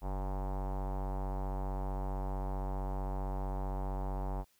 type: tone with low-pass filter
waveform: square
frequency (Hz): 47.73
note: G1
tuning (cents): -45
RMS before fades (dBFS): -36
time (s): 0.01-4.45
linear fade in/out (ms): 50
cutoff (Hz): 860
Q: 3.8
effects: white hiss -71 dBFS RMS until 4.59 s